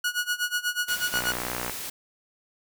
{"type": "tone with tremolo", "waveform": "sawtooth", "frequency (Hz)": 1456, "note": "F#6", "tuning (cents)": -28, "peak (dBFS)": -19, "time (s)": [0.04, 1.32], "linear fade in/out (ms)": 5, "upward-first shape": "sine", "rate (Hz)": 8.2, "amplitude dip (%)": 90}
{"type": "noise", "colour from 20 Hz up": "white", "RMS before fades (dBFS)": -35, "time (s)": [0.88, 1.9], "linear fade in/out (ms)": 5}
{"type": "click train", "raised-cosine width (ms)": 0.5, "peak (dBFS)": -15, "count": 35, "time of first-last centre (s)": [1.14, 1.696], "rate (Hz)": 61.1}
{"effects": []}